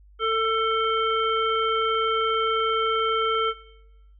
harmonic tone with a mistuned harmonic, 446.2 Hz, A4, 24 cents sharp, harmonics 1 / 3 / 5 / 7, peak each -25 / -23 / -34 / -30 dBFS, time 0.19-3.54 s, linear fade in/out 50 ms, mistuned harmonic 5, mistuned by -18 cents, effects noise-tail reverb RT60 1.0 s tail -20 dB re dry + added 50 Hz sine -49 dBFS peak until 4.19 s

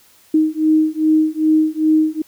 sine beating tone pair, 311.1 / 313.6 Hz, D#4 / D#4, 0 / +14 cents, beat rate 2.5 Hz, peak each -15 dBFS, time 0.34-2.22 s, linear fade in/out 5 ms, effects white hiss -51 dBFS RMS until 2.27 s

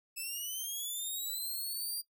5% pulse linear sweep, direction up, 2600 to 4787 Hz, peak -29 dBFS, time 0.16-2.02 s, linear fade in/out 20 ms, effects noise-tail reverb RT60 0.1 s tail -18 dB re dry

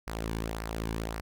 sawtooth tone with flanger, 55.4 Hz, A1, 13 cents sharp, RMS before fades -35 dBFS, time 0.07-1.21 s, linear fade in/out 5 ms, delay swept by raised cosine 0.28 to 1.58 ms, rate 1.8 Hz, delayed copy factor -0.55, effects none

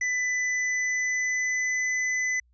square tone with pitch glide, 1996 to 2009 Hz, B6 to B6, +18 to +29 cents, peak -25 dBFS, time 0.01-2.4 s, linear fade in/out 5 ms, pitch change +11 cents, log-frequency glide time 0.3-1.89 s, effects added 60 Hz sine -60 dBFS peak until 2.53 s + resampled to 16000 Hz

